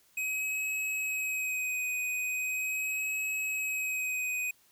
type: tone with vibrato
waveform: square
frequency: 2529 Hz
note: D#7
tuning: 28 cents sharp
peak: -31 dBFS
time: 0.17-4.51 s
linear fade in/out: 5 ms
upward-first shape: sine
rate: 0.4 Hz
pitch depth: 22 cents each way
effects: white hiss -65 dBFS RMS until 4.71 s